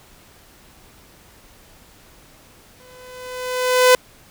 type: tone with exponential growth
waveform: sawtooth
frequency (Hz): 504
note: B4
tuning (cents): +35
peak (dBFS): -4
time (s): 2.8-3.95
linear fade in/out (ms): 1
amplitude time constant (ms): 250
effects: pink hiss -49 dBFS RMS until 4.3 s